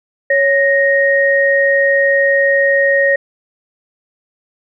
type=tone pair together; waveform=sine; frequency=554.4 / 1866.3 Hz; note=C#5 / A#6; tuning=0 / +2 cents; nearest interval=octave + major sixth; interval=2102 cents; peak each=-12 dBFS; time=0.3-3.16 s; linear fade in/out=5 ms; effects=none